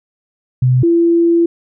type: tone pair in turn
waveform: sine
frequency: 127 / 338.2 Hz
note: B2 / E4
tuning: +49 / +44 cents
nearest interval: octave + perfect fourth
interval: 1695 cents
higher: second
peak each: -8 dBFS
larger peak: neither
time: 0.62-0.83 / 0.83-1.46 s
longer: second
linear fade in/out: 5 ms
effects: none